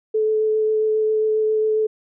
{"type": "tone with vibrato", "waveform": "sine", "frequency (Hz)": 433.5, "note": "A4", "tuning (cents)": -26, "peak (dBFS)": -16, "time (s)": [0.14, 1.87], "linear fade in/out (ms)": 10, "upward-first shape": "sine", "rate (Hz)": 7.4, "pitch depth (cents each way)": 9, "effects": []}